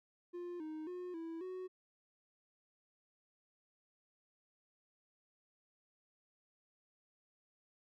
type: tone with pitch steps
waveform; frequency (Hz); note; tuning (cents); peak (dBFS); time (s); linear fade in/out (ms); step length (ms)
triangle; 351.6 / 311.6 / 359.8 / 328.8 / 369.9; F4 / D#4 / F#4 / E4 / F#4; +12 / +3 / -48 / -4 / 0; -40; 0.33-1.68; 20; 270
effects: none